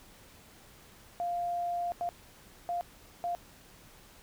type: tone bursts at uneven times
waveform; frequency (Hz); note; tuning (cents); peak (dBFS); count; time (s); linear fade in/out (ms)
sine; 698.5; F5; 0; -30; 4; 1.2-1.92 / 2.01-2.09 / 2.69-2.81 / 3.24-3.35; 0
effects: pink hiss -56 dBFS RMS until 4.22 s